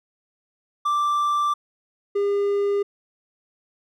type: tone pair in turn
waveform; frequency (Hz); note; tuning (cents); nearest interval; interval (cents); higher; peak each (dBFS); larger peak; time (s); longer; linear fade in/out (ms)
triangle; 1174.7 / 403.7; D6 / G#4; 0 / -49; octave + tritone; 1849; first; -17; neither; 0.85-1.54 / 2.15-2.83; first; 10
effects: none